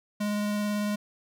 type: tone with vibrato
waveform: square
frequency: 207.7 Hz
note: G#3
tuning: in tune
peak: -27 dBFS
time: 0.2-0.96 s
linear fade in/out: 10 ms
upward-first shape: sine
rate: 18 Hz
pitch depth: 9 cents each way
effects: none